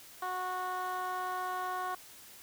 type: tone with band-pass filter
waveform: 15% pulse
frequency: 367.2 Hz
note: F#4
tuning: 13 cents flat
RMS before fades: -36 dBFS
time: 0.22-1.95 s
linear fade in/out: 5 ms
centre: 1000 Hz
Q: 1.7
effects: white hiss -53 dBFS RMS until 2.42 s